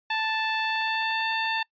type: tone with pitch glide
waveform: 15% pulse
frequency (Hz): 880 to 892.3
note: A5 to A5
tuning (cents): 0 to +24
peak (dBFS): -18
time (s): 0.1-1.63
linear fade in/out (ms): 5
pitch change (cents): +24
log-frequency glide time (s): 0.6-1.3
effects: noise-tail reverb RT60 0.1 s tail -26 dB re dry + resampled to 11025 Hz